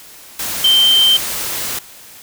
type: tone in noise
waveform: sine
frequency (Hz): 3125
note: G7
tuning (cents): -6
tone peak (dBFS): -8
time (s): 0.64-1.17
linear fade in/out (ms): 5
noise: white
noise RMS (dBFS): -22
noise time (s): 0.39-1.79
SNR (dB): +11
effects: white hiss -39 dBFS RMS until 2.22 s